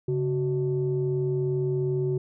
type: tone pair together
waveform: sine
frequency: 138.59 / 373.1 Hz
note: C#3 / F#4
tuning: 0 / +14 cents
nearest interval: octave + perfect fourth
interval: 1714 cents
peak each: -25 dBFS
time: 0.08-2.18 s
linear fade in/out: 5 ms
effects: tanh soft clip ceiling -17 dBFS